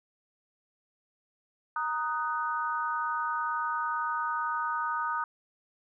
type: chord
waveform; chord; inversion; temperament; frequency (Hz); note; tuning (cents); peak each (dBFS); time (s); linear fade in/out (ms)
sine; D# minor; second; just; 933.4 / 1244.5 / 1493.4; A#5 / D#6 / F#6; +2 / 0 / +16; -33 / -31 / -35; 1.76-5.24; 2
effects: none